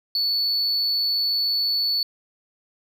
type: tone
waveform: sine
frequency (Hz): 4447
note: C#8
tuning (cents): +5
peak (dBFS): -17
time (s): 0.15-2.03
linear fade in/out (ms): 2
effects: tanh soft clip ceiling -19 dBFS